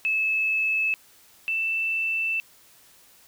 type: tone pair in turn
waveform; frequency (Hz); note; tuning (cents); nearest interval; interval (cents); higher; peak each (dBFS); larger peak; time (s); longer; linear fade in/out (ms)
sine; 2604 / 2659; E7 / E7; -22 / +14; unison; 36; second; -21 / -23; first; 0.05-0.94 / 1.48-2.4; second; 0
effects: white hiss -55 dBFS RMS until 3.27 s